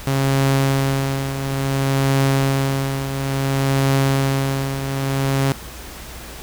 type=tone with tremolo; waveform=sawtooth; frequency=136.1 Hz; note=C#3; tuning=31 cents flat; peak=-10 dBFS; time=0.07-5.52 s; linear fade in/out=0 ms; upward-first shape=triangle; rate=0.58 Hz; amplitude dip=65%; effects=added 60 Hz sine -38 dBFS peak until 6.42 s + pink hiss -36 dBFS RMS until 6.42 s

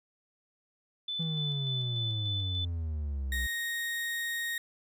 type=tone with tremolo; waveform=sine; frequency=3507 Hz; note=A7; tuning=6 cents flat; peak=-32 dBFS; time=1.08-2.65 s; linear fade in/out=5 ms; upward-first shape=square; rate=3.4 Hz; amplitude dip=30%
type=exponential sweep; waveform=triangle; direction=down; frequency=165.8 to 61 Hz; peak=-29 dBFS; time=1.19-3.47 s; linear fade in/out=10 ms
type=tone; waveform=35% pulse; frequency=1864.7 Hz; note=A#6; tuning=in tune; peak=-30 dBFS; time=3.32-4.58 s; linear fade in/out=2 ms
effects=none

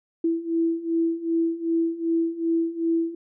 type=beating tone pair; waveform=sine; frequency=329.6 / 332.2 Hz; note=E4 / E4; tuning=0 / +13 cents; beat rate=2.6 Hz; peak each=-26 / -23 dBFS; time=0.24-3.15 s; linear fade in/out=5 ms; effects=none

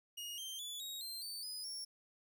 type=tone with pitch steps; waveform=sawtooth; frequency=2869 / 3147 / 3451 / 3786 / 4152 / 4554 / 4995 / 5479 Hz; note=F7 / G7 / A7 / A#7 / C8 / C#8 / D#8 / F8; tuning=+46 / +6 / -34 / +26 / -14 / +46 / +6 / -34 cents; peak=-40 dBFS; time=0.17-1.85 s; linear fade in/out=10 ms; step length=210 ms; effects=13-bit

